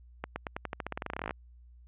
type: accelerating click train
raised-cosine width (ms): 0.5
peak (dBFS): -19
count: 22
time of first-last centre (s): 0.24-1.309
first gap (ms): 120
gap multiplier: 0.9
effects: added 60 Hz sine -52 dBFS peak until 1.87 s + resampled to 8000 Hz